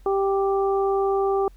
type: harmonic tone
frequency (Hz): 392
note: G4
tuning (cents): 0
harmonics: 1 / 2 / 3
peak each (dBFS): -20 / -26 / -30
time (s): 0.06-1.48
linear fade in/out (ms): 2
effects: added 45 Hz sine -45 dBFS peak until 1.56 s + pink hiss -62 dBFS RMS until 1.56 s